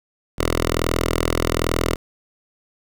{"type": "tone with notch filter", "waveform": "5% pulse", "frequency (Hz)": 41.2, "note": "E1", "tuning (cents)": 0, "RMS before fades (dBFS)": -21, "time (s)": [0.38, 1.96], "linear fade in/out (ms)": 10, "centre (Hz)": 180, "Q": 0.97, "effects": []}